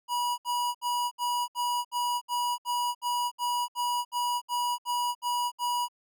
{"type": "tone bursts", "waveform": "square", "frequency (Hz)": 970, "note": "B5", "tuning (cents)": -31, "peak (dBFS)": -27, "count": 16, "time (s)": [0.08, 5.885], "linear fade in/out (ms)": 50, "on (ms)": 300, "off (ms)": 67, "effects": []}